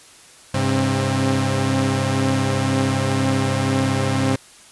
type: tone cluster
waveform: sawtooth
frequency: 101.1 / 133.7 / 265.4 Hz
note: G#2 / C3 / C4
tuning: -46 / +38 / +25 cents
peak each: -18 dBFS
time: 0.54-4.36 s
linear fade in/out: 5 ms
effects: white hiss -46 dBFS RMS until 4.71 s + resampled to 24000 Hz